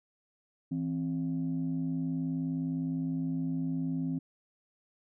sine tone pair together, 163.71 / 263.2 Hz, E3 / C4, -12 / +10 cents, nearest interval minor sixth, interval 822 cents, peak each -32 / -31 dBFS, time 0.71-4.19 s, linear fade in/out 10 ms, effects tanh soft clip ceiling -24 dBFS

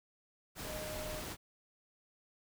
sine tone in noise, 616 Hz, D#5, 17 cents flat, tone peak -43 dBFS, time 0.64-1.23 s, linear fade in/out 50 ms, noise pink, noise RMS -43 dBFS, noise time 0.55-1.37 s, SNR -3 dB, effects none

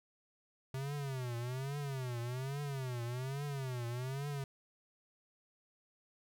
square tone with vibrato, 130.81 Hz, C3, in tune, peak -38 dBFS, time 0.74-4.44 s, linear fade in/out 2 ms, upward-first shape triangle, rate 1.2 Hz, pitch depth 200 cents each way, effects none

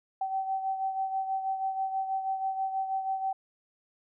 sine beating tone pair, 768 / 774.2 Hz, G5 / G5, -36 / -22 cents, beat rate 6.2 Hz, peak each -29 / -37 dBFS, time 0.21-3.33 s, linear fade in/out 5 ms, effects none

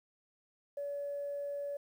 sine tone, 570 Hz, C#5, 48 cents sharp, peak -35 dBFS, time 0.77-1.77 s, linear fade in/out 5 ms, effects tanh soft clip ceiling -31 dBFS + 11-bit

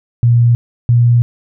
sine tone pair in turn, 118.9 / 119.59 Hz, A#2 / A#2, +35 / +45 cents, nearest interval unison, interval 10 cents, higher second, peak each -6 dBFS, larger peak neither, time 0.23-0.55 / 0.89-1.22 s, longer second, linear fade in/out 0 ms, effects none

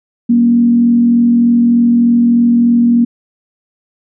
sine tone with frequency modulation, 236.9 Hz, A#3, 28 cents sharp, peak -6 dBFS, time 0.29-3.05 s, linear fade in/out 10 ms, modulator 43.3 Hz, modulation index 0.31, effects none

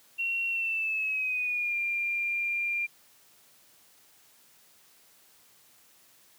sine tone with pitch glide, 2732 to 2392 Hz, F7 to D7, -39 to +31 cents, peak -27 dBFS, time 0.18-2.87 s, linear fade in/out 20 ms, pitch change -230 cents, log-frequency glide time 0.49-1.78 s, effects white hiss -60 dBFS RMS until 6.38 s + high-pass 80 Hz 12 dB/octave

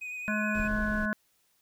triangle tone with vibrato, 2489 Hz, D#7, in tune, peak -34 dBFS, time 0.01-0.68 s, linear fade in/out 10 ms, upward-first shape triangle, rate 9.4 Hz, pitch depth 28 cents each way
harmonic tone, 212.1 Hz, G#3, 37 cents sharp, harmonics 1 / 3 / 5 / 7 / 8, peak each -30 / -37 / -39 / -32 / -37 dBFS, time 0.28-1.13 s, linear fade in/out 0 ms
brown noise, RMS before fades -36 dBFS, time 0.54-1.06 s, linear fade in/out 10 ms
effects white hiss -70 dBFS RMS until 1.61 s

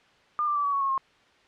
sine tone with pitch steps, 1205 / 1181.6 / 1158.6 / 1136.1 / 1114 / 1092.3 / 1071.1 Hz, D6 / D6 / D6 / C#6 / C#6 / C#6 / C6, +44 / +10 / -24 / +42 / +8 / -26 / +40 cents, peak -23 dBFS, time 0.39-0.978 s, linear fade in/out 0 ms, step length 84 ms, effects white hiss -59 dBFS RMS until 1.47 s + low-pass 3000 Hz 12 dB/octave

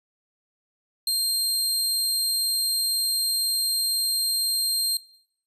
sawtooth tone, 4186 Hz, C8, in tune, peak -19 dBFS, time 1.07-4.97 s, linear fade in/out 2 ms, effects noise-tail reverb RT60 0.7 s tail -20 dB re dry + resampled to 32000 Hz

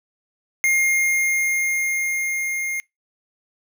square tone with level ramp, 2127 Hz, C7, 28 cents sharp, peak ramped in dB -16 to -24 dBFS, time 0.64-2.8 s, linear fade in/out 0 ms, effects noise-tail reverb RT60 0.2 s tail -26 dB re dry

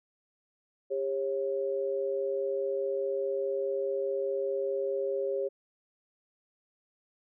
sine tone pair together, 400.4 / 545.2 Hz, G4 / C#5, +37 / -29 cents, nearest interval perfect fourth, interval 534 cents, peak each -31 / -31 dBFS, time 0.9-5.49 s, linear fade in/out 20 ms, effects none

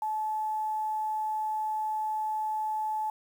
sine tone, 864 Hz, A5, 32 cents flat, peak -28 dBFS, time 0.02-3.1 s, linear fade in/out 2 ms, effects 9-bit

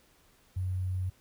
sine tone with sample-and-hold, 92.5 Hz, F#2, in tune, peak -29 dBFS, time 0.56-1.1 s, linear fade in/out 10 ms, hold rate 11025 Hz, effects pink hiss -64 dBFS RMS until 1.2 s

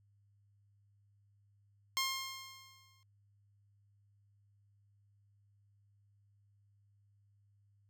10% pulse tone with exponential decay, 1066 Hz, C6, 32 cents sharp, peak -22 dBFS, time 1.97-3.03 s, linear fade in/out 0 ms, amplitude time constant 230 ms, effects added 101 Hz sine -67 dBFS peak until 7.89 s

